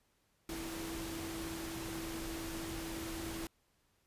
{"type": "tone in noise", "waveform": "sine", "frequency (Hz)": 329, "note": "E4", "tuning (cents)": -3, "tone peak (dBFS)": -42, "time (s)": [0.49, 3.47], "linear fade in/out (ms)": 2, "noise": "pink", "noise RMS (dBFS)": -44, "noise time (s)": [0.49, 3.47], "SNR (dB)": -1, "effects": ["pink hiss -75 dBFS RMS until 4.06 s", "resampled to 32000 Hz"]}